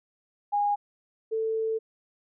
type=tone pair in turn; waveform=sine; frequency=820 / 444 Hz; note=G#5 / A4; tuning=-22 / +16 cents; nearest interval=major seventh; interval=1062 cents; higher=first; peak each=-22 / -25 dBFS; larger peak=first; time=0.52-0.76 / 1.31-1.79 s; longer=second; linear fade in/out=20 ms; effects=none